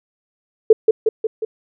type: tone with echo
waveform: sine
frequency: 440 Hz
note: A4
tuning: in tune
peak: -3 dBFS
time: 0.7-0.73 s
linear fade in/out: 5 ms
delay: 180 ms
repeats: 4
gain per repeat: -4 dB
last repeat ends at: 1.45 s
effects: none